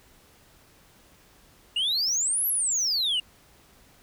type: exponential two-way sweep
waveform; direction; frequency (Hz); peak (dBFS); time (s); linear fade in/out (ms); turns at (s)
sine; up then down; 2793 to 11920 to 2793; -20; 1.76-3.2; 5; 2.47
effects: tanh soft clip ceiling -22 dBFS + pink hiss -57 dBFS RMS until 4.02 s